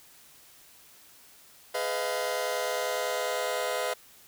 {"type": "chord", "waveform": "sawtooth", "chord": "F half-diminished seventh", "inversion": "first", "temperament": "just", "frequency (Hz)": [419.1, 502.9, 628.6, 698.5], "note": ["Ab4", "Cb5", "Eb5", "F5"], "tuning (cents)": [16, 31, 18, 0], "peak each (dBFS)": [-34, -28, -29, -31], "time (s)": [1.74, 3.94], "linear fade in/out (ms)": 10, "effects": ["white hiss -55 dBFS RMS until 4.27 s"]}